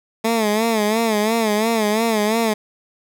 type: tone with vibrato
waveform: 15% pulse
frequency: 219.1 Hz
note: A3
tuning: 7 cents flat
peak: -10 dBFS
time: 0.24-2.54 s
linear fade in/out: 10 ms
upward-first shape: sine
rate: 2.9 Hz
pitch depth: 94 cents each way
effects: none